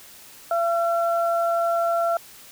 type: tone pair together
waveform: sine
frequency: 678 / 1356 Hz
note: E5 / E6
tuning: +49 / +49 cents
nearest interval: octave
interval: 1200 cents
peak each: -20 / -26 dBFS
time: 0.51-2.17 s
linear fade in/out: 2 ms
effects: white hiss -46 dBFS RMS until 2.51 s